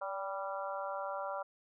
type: harmonic tone with a mistuned harmonic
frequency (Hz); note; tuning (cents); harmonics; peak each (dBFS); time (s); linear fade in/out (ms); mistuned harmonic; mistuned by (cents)
196; G3; 0; 3 / 4 / 5 / 6 / 7; -40 / -43 / -43 / -45 / -44; 0.01-1.43; 10; 3; -28
effects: none